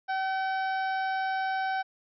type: harmonic tone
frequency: 764 Hz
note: G5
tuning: 45 cents flat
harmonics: 1 / 2 / 3 / 4 / 5 / 6 / 7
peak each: -28 / -33 / -44 / -49 / -49 / -53 / -50 dBFS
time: 0.08-1.83 s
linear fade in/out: 20 ms
effects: none